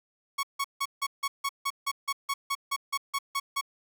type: tone bursts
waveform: sawtooth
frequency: 1108.7 Hz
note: C#6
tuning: in tune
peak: -23 dBFS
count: 16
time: 0.38-3.612 s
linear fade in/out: 10 ms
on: 52 ms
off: 160 ms
effects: none